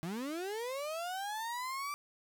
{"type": "linear sweep", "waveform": "35% pulse", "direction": "up", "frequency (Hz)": [155.56, 1174.7], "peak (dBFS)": -35, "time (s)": [0.03, 1.94], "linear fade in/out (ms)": 0, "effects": []}